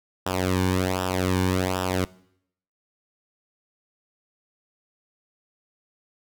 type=tone with flanger; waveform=sawtooth; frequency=92.5 Hz; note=F#2; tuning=in tune; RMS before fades=-24 dBFS; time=0.26-2.05 s; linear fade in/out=5 ms; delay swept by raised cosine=0.46 to 1.56 ms; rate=1.3 Hz; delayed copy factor=-0.85; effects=noise-tail reverb RT60 0.7 s tail -21 dB re dry